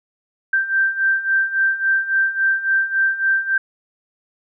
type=beating tone pair; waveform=sine; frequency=1566 / 1569.6 Hz; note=G6 / G6; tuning=-2 / +2 cents; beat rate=3.6 Hz; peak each=-21 / -17 dBFS; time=0.53-3.58 s; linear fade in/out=5 ms; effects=none